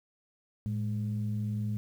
sine tone pair together, 110.03 / 207.7 Hz, A2 / G#3, 0 / 0 cents, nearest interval major seventh, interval 1100 cents, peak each -30 / -34 dBFS, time 0.66-1.77 s, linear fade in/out 0 ms, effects tanh soft clip ceiling -23 dBFS + 10-bit

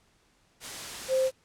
sine tone in noise, 523.3 Hz, C5, in tune, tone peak -22 dBFS, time 1.08-1.31 s, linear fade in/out 50 ms, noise white, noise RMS -38 dBFS, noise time 0.6-1.32 s, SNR +13 dB, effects pink hiss -66 dBFS RMS until 1.44 s + low-pass 9000 Hz 12 dB/octave

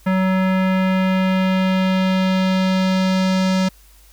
square tone with low-pass filter sweep, 187.8 Hz, F#3, 26 cents sharp, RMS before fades -17 dBFS, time 0.06-3.69 s, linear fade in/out 10 ms, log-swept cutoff 1900 to 5600 Hz, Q 1.4, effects added 50 Hz sine -47 dBFS peak until 4.12 s + white hiss -52 dBFS RMS until 4.12 s

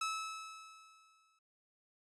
sawtooth tone with exponential decay, 1300 Hz, E6, 24 cents flat, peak -30 dBFS, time 0.01-1.39 s, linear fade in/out 5 ms, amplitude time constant 300 ms, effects resampled to 22050 Hz

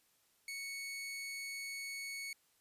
sawtooth tone, 2217 Hz, C#7, in tune, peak -38 dBFS, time 0.48-2.33 s, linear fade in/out 2 ms, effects white hiss -73 dBFS RMS until 2.6 s + resampled to 32000 Hz

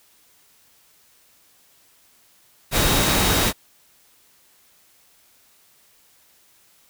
sine tone in noise, 3779 Hz, A#7, 23 cents sharp, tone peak -29 dBFS, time 2.71-3.53 s, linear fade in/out 50 ms, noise pink, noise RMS -19 dBFS, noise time 2.71-3.53 s, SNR -13 dB, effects white hiss -57 dBFS RMS until 6.89 s

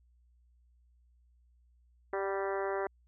harmonic tone with a mistuned harmonic, 196 Hz, G3, in tune, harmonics 2 / 3 / 4 / 5 / 6 / 7 / 8 / 9 / 10, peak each -34 / -38 / -40 / -42 / -44 / -45 / -46 / -47 / -48 dBFS, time 2.13-2.87 s, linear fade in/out 2 ms, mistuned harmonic 4, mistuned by -22 cents, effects added 60 Hz sine -63 dBFS peak until 3.07 s

